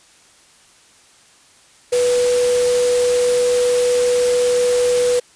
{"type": "tone in noise", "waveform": "sine", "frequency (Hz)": 491.1, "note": "B4", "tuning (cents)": -10, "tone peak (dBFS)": -13, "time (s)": [1.92, 5.2], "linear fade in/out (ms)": 10, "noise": "white", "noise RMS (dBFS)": -25, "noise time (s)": [1.92, 5.2], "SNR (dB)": 9, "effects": ["white hiss -50 dBFS RMS until 5.35 s", "resampled to 22050 Hz"]}